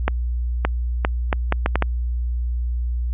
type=accelerating click train; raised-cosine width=0.5 ms; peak=-3 dBFS; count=8; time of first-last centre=0.08-1.824 s; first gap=570 ms; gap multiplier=0.7; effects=added 60 Hz sine -20 dBFS peak until 3.13 s + resampled to 8000 Hz